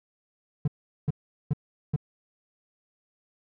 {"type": "tone bursts", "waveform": "triangle", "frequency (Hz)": 146.83, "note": "D3", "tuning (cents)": 0, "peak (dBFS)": -19, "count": 4, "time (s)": [0.65, 1.962], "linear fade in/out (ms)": 5, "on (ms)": 28, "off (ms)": 400, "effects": []}